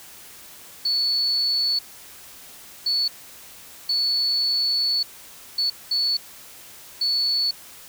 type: tone bursts at uneven times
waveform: sine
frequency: 4435 Hz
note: C#8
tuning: in tune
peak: -19 dBFS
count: 6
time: 0.85-1.79 / 2.86-3.08 / 3.89-5.03 / 5.58-5.7 / 5.91-6.17 / 7.01-7.51 s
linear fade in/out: 5 ms
effects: white hiss -44 dBFS RMS until 7.88 s